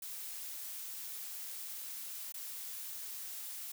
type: noise with dropouts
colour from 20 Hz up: blue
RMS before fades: -44 dBFS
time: 0.02-3.72 s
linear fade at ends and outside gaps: 5 ms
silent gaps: 2.323-2.341 s
effects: none